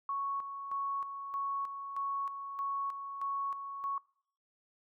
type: tone with tremolo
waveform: sine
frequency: 1108.7 Hz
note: C#6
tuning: in tune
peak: -32 dBFS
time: 0.09-3.98 s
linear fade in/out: 2 ms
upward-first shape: square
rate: 1.6 Hz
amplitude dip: 55%
effects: noise-tail reverb RT60 0.6 s tail -24 dB re dry